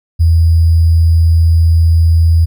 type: tone with sample-and-hold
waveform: sine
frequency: 82.41 Hz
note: E2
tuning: in tune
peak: -5 dBFS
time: 0.19-2.46 s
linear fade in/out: 20 ms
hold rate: 4900 Hz
effects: none